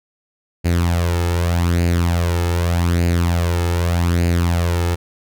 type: tone with flanger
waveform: sawtooth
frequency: 86.1 Hz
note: F2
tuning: 24 cents flat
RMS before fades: -17 dBFS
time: 0.64-4.96 s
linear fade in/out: 20 ms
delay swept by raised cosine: 0.43 to 2.33 ms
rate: 0.83 Hz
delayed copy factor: +0.6
effects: none